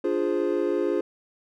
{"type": "chord", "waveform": "triangle", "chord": "D half-diminished seventh", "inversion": "none", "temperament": "equal", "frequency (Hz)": [293.7, 349.2, 415.3, 523.3], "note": ["D4", "F4", "Ab4", "C5"], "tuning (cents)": [0, 0, 0, 0], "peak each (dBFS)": [-28, -24, -25, -28], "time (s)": [0.04, 1.01], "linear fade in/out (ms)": 5, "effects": []}